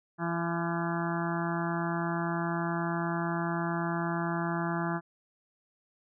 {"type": "harmonic tone with a mistuned harmonic", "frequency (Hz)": 169, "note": "E3", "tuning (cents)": 43, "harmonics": [1, 2, 4, 5, 6, 7, 8, 9, 10], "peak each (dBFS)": [-32, -35, -38, -39, -40, -40, -41, -42, -42], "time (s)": [0.18, 5.01], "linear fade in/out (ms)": 50, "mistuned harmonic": 8, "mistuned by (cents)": 36, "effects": []}